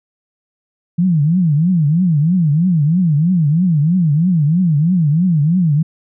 sine tone with vibrato, 163.8 Hz, E3, 11 cents flat, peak -10 dBFS, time 0.98-5.83 s, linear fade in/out 10 ms, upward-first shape triangle, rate 3.1 Hz, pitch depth 270 cents each way, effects none

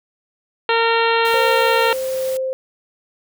harmonic tone, 458.8 Hz, A#4, 28 cents flat, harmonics 1 / 2 / 3 / 4 / 5 / 6 / 7 / 8 / 9, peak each -18 / -19 / -22 / -24 / -28 / -24 / -28 / -31 / -30 dBFS, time 0.69-1.93 s, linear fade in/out 2 ms
white noise, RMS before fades -34 dBFS, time 1.25-2.37 s, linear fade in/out 0 ms
sine tone with tremolo, 523.3 Hz, C5, in tune, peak -18 dBFS, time 1.34-2.53 s, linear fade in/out 0 ms, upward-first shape triangle, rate 1.3 Hz, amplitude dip 30%
effects none

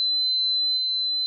sine tone with level steps, 4049 Hz, B7, 42 cents sharp, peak -20 / -22 dBFS, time 0-1.26 s, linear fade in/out 0 ms, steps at 0.77 s, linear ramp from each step 5 ms, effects none

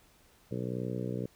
harmonic tone, 61.74 Hz, B1, in tune, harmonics 2 / 3 / 4 / 5 / 6 / 7 / 8 / 9, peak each -37 / -38 / -42 / -42 / -44 / -41 / -43 / -48 dBFS, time 0.51-1.26 s, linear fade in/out 5 ms, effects pink hiss -63 dBFS RMS until 1.35 s

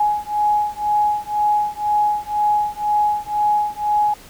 sine beating tone pair, 836 / 838 Hz, G#5 / G#5, +11 / +15 cents, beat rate 2 Hz, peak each -19 dBFS, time 0-4.14 s, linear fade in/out 5 ms, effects pink hiss -43 dBFS RMS until 4.29 s

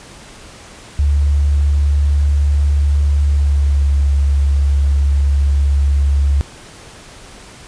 sine tone with pitch glide, 72 to 70.27 Hz, D2 to C#2, -34 to +24 cents, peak -10 dBFS, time 0.99-6.41 s, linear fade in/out 0 ms, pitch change -42 cents, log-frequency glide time 3.25-3.91 s, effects pink hiss -38 dBFS RMS until 7.67 s + resampled to 22050 Hz

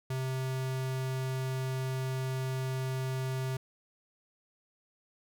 square tone, 130.9 Hz, C3, 1 cent sharp, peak -32 dBFS, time 0.1-3.57 s, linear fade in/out 5 ms, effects none

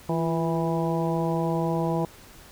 harmonic tone with a mistuned harmonic, 164 Hz, E3, 9 cents flat, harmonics 1 / 2 / 3 / 4 / 5 / 6, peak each -26 / -29 / -31 / -32 / -33 / -34 dBFS, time 0.09-2.05 s, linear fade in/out 2 ms, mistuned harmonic 2, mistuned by +58 cents, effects pink hiss -49 dBFS RMS until 2.51 s

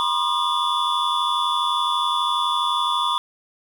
triangle tone cluster, 968 / 1060 / 1215 / 3457 Hz, B5 / C6 / D#6 / A7, -35 / +22 / -42 / -31 cents, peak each -23 dBFS, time 0-3.18 s, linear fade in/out 0 ms, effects none

